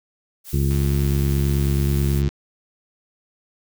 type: noise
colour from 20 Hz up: blue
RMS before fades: -36 dBFS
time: 0.44-2.23 s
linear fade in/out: 50 ms
type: harmonic tone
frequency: 69.3 Hz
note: C#2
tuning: in tune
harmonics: 1 / 2 / 3 / 4 / 5 / 6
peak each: -20 / -20 / -27 / -37 / -29 / -39 dBFS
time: 0.53-2.29 s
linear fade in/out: 5 ms
type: click train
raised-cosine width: 0.2 ms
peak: -20 dBFS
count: 156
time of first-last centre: 0.71-2.29 s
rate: 98.1 Hz
effects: none